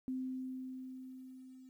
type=tone with level ramp; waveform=sine; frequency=258.7 Hz; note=C4; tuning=19 cents flat; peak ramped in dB=-35 to -53 dBFS; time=0.08-1.69 s; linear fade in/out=0 ms; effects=12-bit